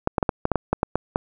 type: clicks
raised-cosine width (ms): 1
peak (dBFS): -5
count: 11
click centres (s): 0.074 / 0.182 / 0.228 / 0.292 / 0.454 / 0.517 / 0.557 / 0.73 / 0.831 / 0.956 / 1.159
effects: none